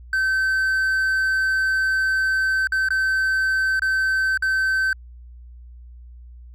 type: tone with dropouts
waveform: triangle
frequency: 1542 Hz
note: G6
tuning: 29 cents flat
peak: -16 dBFS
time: 0.13-4.93 s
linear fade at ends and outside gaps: 2 ms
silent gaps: 2.672-2.721 / 2.887-2.905 / 3.795-3.82 / 4.375-4.423 s
effects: added 60 Hz sine -39 dBFS peak until 6.54 s